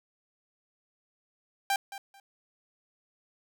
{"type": "tone with echo", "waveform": "sawtooth", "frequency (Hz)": 790, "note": "G5", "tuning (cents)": 13, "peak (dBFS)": -21, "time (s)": [1.7, 1.76], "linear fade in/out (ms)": 2, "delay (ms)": 220, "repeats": 2, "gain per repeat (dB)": -14, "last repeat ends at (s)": 2.2, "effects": []}